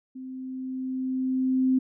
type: tone with level ramp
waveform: sine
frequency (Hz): 259.6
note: C4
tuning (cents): -13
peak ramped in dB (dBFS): -36 to -18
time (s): 0.15-1.79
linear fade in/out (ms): 10
effects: none